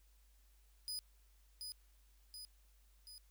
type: tone with echo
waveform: sawtooth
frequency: 4978 Hz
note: D#8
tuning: in tune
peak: -38 dBFS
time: 0.88-0.99 s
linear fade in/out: 0 ms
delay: 730 ms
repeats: 3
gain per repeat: -4 dB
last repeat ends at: 3.18 s
effects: added 50 Hz sine -65 dBFS peak until 3.3 s + white hiss -75 dBFS RMS until 3.3 s